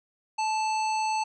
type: harmonic tone with a mistuned harmonic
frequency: 880 Hz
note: A5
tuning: in tune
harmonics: 1 / 3 / 5 / 7 / 9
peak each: -25 / -35 / -39 / -42 / -44 dBFS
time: 0.38-1.24 s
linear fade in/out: 10 ms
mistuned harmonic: 1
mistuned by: -18 cents
effects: none